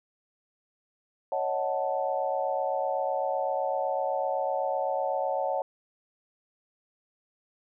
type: chord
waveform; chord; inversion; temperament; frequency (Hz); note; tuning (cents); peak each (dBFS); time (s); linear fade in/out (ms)
sine; D# half-diminished seventh; third; equal; 554.4 / 622.3 / 740 / 880; C#5 / D#5 / F#5 / A5; 0 / 0 / 0 / 0; -30 / -33 / -31 / -33; 1.32-5.62; 2
effects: none